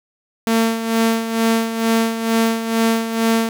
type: tone with tremolo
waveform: sawtooth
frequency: 226.5 Hz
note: A#3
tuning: 50 cents flat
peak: -9 dBFS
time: 0.47-3.49 s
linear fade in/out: 0 ms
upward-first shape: sine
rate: 2.2 Hz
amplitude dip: 65%
effects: none